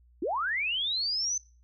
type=linear sweep; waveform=sine; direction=up; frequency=277.2 to 6200 Hz; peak=-27 dBFS; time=0.22-1.38 s; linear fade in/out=5 ms; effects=noise-tail reverb RT60 0.4 s tail -24 dB re dry + added 60 Hz sine -57 dBFS peak until 1.63 s